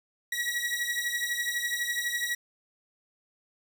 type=beating tone pair; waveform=sawtooth; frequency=1912 / 1924 Hz; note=A#6 / B6; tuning=+43 / -46 cents; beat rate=12 Hz; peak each=-28 dBFS; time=0.32-2.35 s; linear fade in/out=5 ms; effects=none